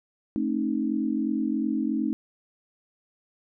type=chord; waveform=sine; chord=A diminished; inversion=none; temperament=equal with one note detuned; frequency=220 / 268.2 / 311.1 Hz; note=A3 / C4 / Eb4; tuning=0 / +43 / 0 cents; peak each=-28 dBFS; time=0.36-2.13 s; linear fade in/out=0 ms; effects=none